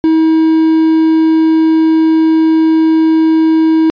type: tone with quantisation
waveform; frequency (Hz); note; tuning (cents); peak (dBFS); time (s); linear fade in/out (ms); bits
triangle; 320; D#4; +49; -4; 0.04-3.9; 0; 4
effects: resampled to 11025 Hz